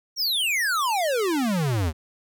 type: exponential sweep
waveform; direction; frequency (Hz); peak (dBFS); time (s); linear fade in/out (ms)
square; down; 5770 to 73.42; -22; 0.16-1.93; 50
effects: none